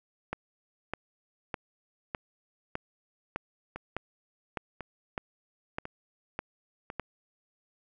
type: two click trains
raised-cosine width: 0.5 ms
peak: -17 / -23 dBFS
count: 12 / 4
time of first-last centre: 0.33-6.997 / 3.76-6.901 s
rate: 1.65 / 0.955 Hz
effects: none